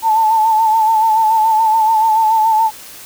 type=tone with vibrato; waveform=sine; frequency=882 Hz; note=A5; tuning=4 cents sharp; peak=-9 dBFS; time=0.02-2.71 s; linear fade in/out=50 ms; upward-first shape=sine; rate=7 Hz; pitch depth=47 cents each way; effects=white hiss -35 dBFS RMS until 3.05 s